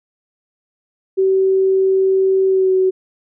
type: tone with pitch glide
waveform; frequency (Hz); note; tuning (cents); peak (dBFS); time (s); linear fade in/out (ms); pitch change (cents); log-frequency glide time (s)
sine; 382.3 to 375.5; G4 to F#4; -43 to +26; -11; 1.17-2.91; 20; -31; 2.47-2.72
effects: none